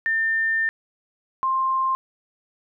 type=tone pair in turn; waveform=sine; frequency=1800 / 1054.4 Hz; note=A6 / C6; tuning=+39 / +13 cents; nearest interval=major sixth; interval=926 cents; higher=first; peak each=-19 dBFS; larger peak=neither; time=0.06-0.69 / 1.43-1.95 s; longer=first; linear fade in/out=0 ms; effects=none